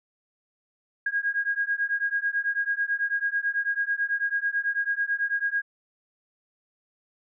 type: beating tone pair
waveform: sine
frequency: 1630 / 1639.1 Hz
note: G#6 / G#6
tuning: -33 / -23 cents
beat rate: 9.1 Hz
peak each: -27 dBFS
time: 1.06-5.62 s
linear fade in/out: 5 ms
effects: none